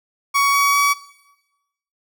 30% pulse tone with pitch steps, 1122 / 1129.2 / 1136.3 Hz, C#6 / C#6 / C#6, +21 / +32 / +43 cents, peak -11 dBFS, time 0.34-0.94 s, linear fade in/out 20 ms, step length 200 ms, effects noise-tail reverb RT60 1.0 s tail -18 dB re dry

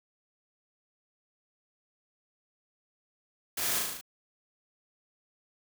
white noise with echo, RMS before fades -33 dBFS, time 3.57-3.79 s, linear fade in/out 5 ms, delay 37 ms, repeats 6, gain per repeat -2 dB, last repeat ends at 4.012 s, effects none

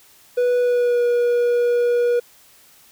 triangle tone with pitch glide, 491.2 to 481.4 Hz, B4 to B4, -9 to -44 cents, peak -13 dBFS, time 0.37-2.2 s, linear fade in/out 10 ms, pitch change -35 cents, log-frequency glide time 0.6-1.03 s, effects white hiss -51 dBFS RMS until 2.91 s

